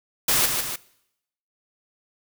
white noise with echo, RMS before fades -20 dBFS, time 0.28-0.46 s, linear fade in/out 5 ms, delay 150 ms, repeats 2, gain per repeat -5 dB, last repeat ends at 0.76 s, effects noise-tail reverb RT60 0.8 s tail -21 dB re dry

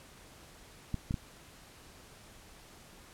clicks, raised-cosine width 5 ms, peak -20 dBFS, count 3, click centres 0.943 / 1.109 / 1.142 s, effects pink hiss -55 dBFS RMS until 3.13 s + low-pass 12000 Hz 12 dB/octave

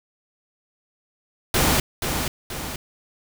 pink noise with echo, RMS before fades -19 dBFS, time 1.54-1.8 s, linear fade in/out 2 ms, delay 480 ms, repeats 2, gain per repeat -6 dB, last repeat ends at 2.76 s, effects none

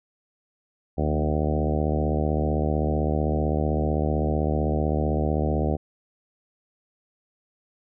harmonic tone with a mistuned harmonic, 75.7 Hz, D#2, 47 cents flat, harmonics 1 / 2 / 3 / 4 / 5 / 6 / 7 / 8 / 9 / 10, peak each -25 / -28 / -30 / -31 / -32 / -33 / -33 / -34 / -35 / -35 dBFS, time 0.97-5.77 s, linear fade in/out 20 ms, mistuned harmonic 2, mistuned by +26 cents, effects none

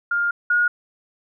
sine tone pair in turn, 1407 / 1439.9 Hz, F6 / F#6, +12 / -48 cents, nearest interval unison, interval 40 cents, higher second, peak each -18 / -15 dBFS, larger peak second, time 0.11-0.31 / 0.5-0.68 s, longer first, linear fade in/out 5 ms, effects none

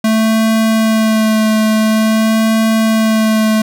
square tone with vibrato, 219.7 Hz, A3, 2 cents flat, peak -10 dBFS, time 0.04-3.62 s, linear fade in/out 5 ms, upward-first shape sine, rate 0.48 Hz, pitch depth 18 cents each way, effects none

